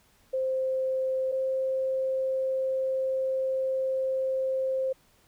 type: tone pair in turn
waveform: sine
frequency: 523.3 / 526.6 Hz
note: C5 / C5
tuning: 0 / +11 cents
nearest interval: unison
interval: 11 cents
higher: second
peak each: -25 dBFS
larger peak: neither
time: 0.33-1.32 / 1.32-4.93 s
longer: second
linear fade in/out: 10 ms
effects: pink hiss -63 dBFS RMS until 5.27 s